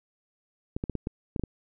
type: clicks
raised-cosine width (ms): 3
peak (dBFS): -17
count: 8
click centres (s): 0.765 / 0.839 / 0.897 / 0.953 / 1.071 / 1.362 / 1.396 / 1.437
effects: none